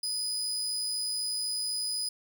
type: tone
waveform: 30% pulse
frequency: 4978 Hz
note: D#8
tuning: in tune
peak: -27 dBFS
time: 0.03-2.09 s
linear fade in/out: 5 ms
effects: none